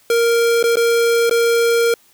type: tone with dropouts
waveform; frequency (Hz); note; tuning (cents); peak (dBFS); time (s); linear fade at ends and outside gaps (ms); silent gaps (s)
square; 466.2; A#4; 0; -13; 0.1-1.94; 2; 0.628-0.639 / 0.757-0.769 / 1.296-1.31
effects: white hiss -53 dBFS RMS until 2.13 s